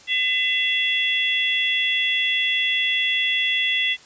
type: harmonic tone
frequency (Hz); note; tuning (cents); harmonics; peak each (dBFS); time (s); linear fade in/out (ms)
675; E5; +41; 3 / 4 / 5; -23 / -23 / -23; 0.07-3.97; 50
effects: white hiss -48 dBFS RMS until 4.05 s + resampled to 16000 Hz